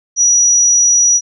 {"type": "tone", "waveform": "sine", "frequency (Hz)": 5830, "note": "F#8", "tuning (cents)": -26, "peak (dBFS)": -7, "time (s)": [0.16, 1.21], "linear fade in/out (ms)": 50, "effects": []}